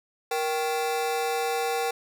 40% pulse ring-modulated tone, 625 Hz, D#5, 8 cents sharp, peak -21 dBFS, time 0.31-1.91 s, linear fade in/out 5 ms, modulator 155 Hz, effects none

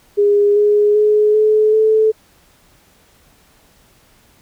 sine tone with pitch steps, 409.2 / 415.9 / 422.7 / 429.5 / 436.5 Hz, G#4 / G#4 / G#4 / A4 / A4, -26 / +2 / +31 / -42 / -14 cents, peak -9 dBFS, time 0.17-2.12 s, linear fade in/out 20 ms, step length 390 ms, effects pink hiss -52 dBFS RMS until 4.41 s

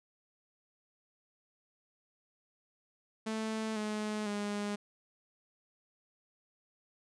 sawtooth tone with pitch steps, 219.8 / 212.6 / 205.6 Hz, A3 / G#3 / G#3, -2 / +41 / -17 cents, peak -30 dBFS, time 3.26-4.76 s, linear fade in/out 10 ms, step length 500 ms, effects resampled to 22050 Hz

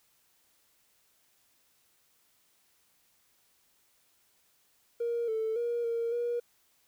triangle tone with pitch steps, 470.3 / 442 / 474 / 464.2 / 477.5 Hz, A#4 / A4 / A#4 / A#4 / A#4, +15 / +8 / +29 / -7 / +42 cents, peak -25 dBFS, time 5-6.4 s, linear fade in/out 10 ms, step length 280 ms, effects tanh soft clip ceiling -26 dBFS + white hiss -69 dBFS RMS until 6.87 s

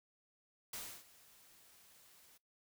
white noise with ADSR envelope, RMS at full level -44 dBFS, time 0.73-2.38 s, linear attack 4 ms, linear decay 300 ms, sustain -20 dB, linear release 13 ms, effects noise-tail reverb RT60 0.2 s tail -24 dB re dry

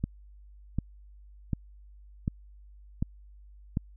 click train, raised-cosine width 5 ms, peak -15 dBFS, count 6, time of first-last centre 0.04-3.771 s, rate 1.34 Hz, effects added 50 Hz sine -49 dBFS peak until 3.96 s

